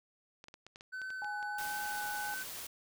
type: clicks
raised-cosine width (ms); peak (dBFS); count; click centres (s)
0.2; -33; 11; 0.441 / 0.484 / 0.541 / 0.666 / 0.759 / 0.809 / 1.017 / 1.104 / 1.245 / 1.428 / 1.612
type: tone with vibrato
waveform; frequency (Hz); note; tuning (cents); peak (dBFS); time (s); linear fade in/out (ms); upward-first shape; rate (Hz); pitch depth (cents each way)
triangle; 1512; F#6; +37; -37; 0.92-2.44; 20; sine; 1.5; 15
type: tone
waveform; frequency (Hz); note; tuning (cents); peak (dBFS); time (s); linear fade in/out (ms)
sine; 830.6; G#5; 0; -39; 1.22-2.34; 0
type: noise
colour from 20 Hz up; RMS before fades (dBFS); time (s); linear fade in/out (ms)
white; -44; 1.58-2.67; 5
effects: none